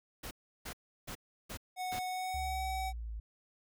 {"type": "noise bursts", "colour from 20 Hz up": "pink", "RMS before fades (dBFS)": -43, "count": 5, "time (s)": [0.23, 1.995], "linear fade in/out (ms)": 10, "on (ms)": 81, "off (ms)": 340}
{"type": "tone with pitch glide", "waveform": "square", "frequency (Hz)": [737, 758.2], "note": ["F#5", "F#5"], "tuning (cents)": [-7, 42], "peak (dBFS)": -36, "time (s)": [1.76, 2.93], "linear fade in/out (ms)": 50, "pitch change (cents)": 49, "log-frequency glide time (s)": [2.07, 2.63]}
{"type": "exponential sweep", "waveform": "sine", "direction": "down", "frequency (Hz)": [71.5, 53.3], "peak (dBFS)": -38, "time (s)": [2.34, 3.2], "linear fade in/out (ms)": 5}
{"effects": []}